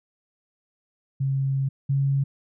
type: tone pair in turn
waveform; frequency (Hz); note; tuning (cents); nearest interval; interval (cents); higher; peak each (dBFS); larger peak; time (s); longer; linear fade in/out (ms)
sine; 135.7 / 137.91; C#3 / C#3; -36 / -9; unison; 27; second; -21 / -19; second; 1.2-1.69 / 1.89-2.24; first; 10
effects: none